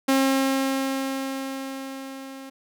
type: tone with level ramp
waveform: sawtooth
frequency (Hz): 268.7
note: C4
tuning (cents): +46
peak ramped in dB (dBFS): -13 to -34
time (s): 0.08-2.5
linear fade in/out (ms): 10
effects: none